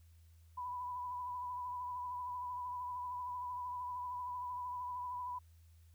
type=tone with vibrato; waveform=sine; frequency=990 Hz; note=B5; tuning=4 cents sharp; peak=-39 dBFS; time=0.57-5.39 s; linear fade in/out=10 ms; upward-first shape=triangle; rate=13 Hz; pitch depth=34 cents each way; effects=added 82 Hz sine -59 dBFS peak until 5.94 s + white hiss -75 dBFS RMS until 5.94 s